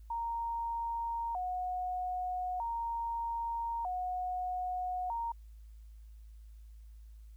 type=tone with vibrato; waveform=sine; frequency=823 Hz; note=G#5; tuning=16 cents flat; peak=-33 dBFS; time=0.1-5.32 s; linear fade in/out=5 ms; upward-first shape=square; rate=0.4 Hz; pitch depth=210 cents each way; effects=added 54 Hz sine -49 dBFS peak until 7.36 s + white hiss -75 dBFS RMS until 7.36 s